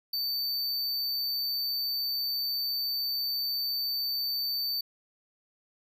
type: tone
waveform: square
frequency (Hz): 4567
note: D8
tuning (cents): -49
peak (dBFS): -29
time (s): 0.13-4.81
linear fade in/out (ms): 5
effects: none